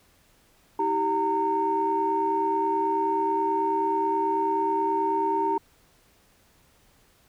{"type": "tone cluster", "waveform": "sine", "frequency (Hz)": [321.7, 391, 918], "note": ["E4", "G4", "A#5"], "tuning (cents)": [-42, -4, -27], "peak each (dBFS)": [-30, -27, -23], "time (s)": [0.79, 5.58], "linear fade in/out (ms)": 5, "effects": ["tanh soft clip ceiling -14 dBFS", "pink hiss -61 dBFS RMS until 7.28 s"]}